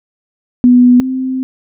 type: tone pair in turn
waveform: sine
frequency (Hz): 246.9 / 259.9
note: B3 / C4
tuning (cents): 0 / -11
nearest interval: minor second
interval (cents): 89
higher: second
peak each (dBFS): -3 / -14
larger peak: first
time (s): 0.64-1 / 1-1.43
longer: second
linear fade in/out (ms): 0
effects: none